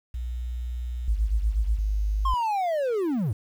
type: tone with pitch glide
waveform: sine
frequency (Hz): 60.4 to 59.81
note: B1 to A#1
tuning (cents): -38 to +45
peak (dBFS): -28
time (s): 0.14-1.79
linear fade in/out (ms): 5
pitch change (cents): -17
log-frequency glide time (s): 0.84-1.32
type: tone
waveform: sine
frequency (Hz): 51.6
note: G#1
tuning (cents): -10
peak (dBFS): -22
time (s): 1.08-2.34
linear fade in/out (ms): 0
type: linear sweep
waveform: triangle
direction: down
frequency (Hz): 1083 to 87.31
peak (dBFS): -21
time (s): 2.25-3.33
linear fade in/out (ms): 5
effects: 9-bit